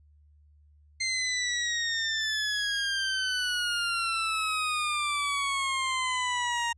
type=exponential sweep; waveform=20% pulse; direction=down; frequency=2093 to 932.3 Hz; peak=-22 dBFS; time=1-6.73 s; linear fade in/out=10 ms; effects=added 74 Hz sine -56 dBFS peak until 6.77 s + resampled to 22050 Hz